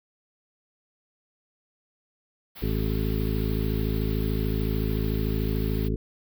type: band-stop noise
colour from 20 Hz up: white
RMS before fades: -42 dBFS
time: 2.55-5.89 s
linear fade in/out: 20 ms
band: 4600 to 13000 Hz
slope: 48 dB/octave
type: harmonic tone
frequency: 53.6 Hz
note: A1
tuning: 45 cents flat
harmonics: 1 / 2 / 3 / 4 / 5 / 7 / 8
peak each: -27 / -30 / -32 / -33 / -34 / -35 / -36 dBFS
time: 2.62-5.96 s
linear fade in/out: 5 ms
effects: none